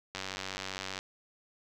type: click train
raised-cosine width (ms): 0.2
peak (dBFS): -19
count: 81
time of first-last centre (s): 0.15-0.989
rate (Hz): 95.3
effects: none